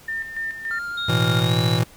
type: tone with tremolo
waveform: sine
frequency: 1802 Hz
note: A6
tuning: 41 cents sharp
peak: -24 dBFS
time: 0.08-0.79 s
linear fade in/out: 5 ms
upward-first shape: square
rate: 3.5 Hz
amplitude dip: 60%
type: tone with vibrato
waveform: triangle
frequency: 1400 Hz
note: F6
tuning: 4 cents sharp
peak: -25 dBFS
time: 0.71-1.4 s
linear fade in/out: 0 ms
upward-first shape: triangle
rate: 9.7 Hz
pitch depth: 9 cents each way
type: tone with pitch glide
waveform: sine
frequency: 3716 to 3937 Hz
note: A#7 to B7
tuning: -6 to -6 cents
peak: -26 dBFS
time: 0.97-1.79 s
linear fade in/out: 10 ms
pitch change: +100 cents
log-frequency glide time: 1.43-1.58 s
type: chord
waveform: square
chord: A suspended second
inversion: none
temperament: just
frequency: 110 / 123.75 / 165 Hz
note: A2 / B2 / E3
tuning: 0 / +4 / +2 cents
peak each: -23 dBFS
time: 1.08-1.84 s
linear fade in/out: 10 ms
effects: pink hiss -48 dBFS RMS until 1.96 s